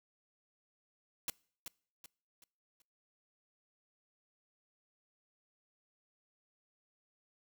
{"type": "noise with echo", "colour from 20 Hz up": "white", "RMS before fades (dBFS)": -36, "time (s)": [1.28, 1.3], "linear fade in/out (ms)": 2, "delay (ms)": 380, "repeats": 4, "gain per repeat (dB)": -8, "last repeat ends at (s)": 2.82, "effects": ["noise-tail reverb RT60 0.5 s tail -25 dB re dry"]}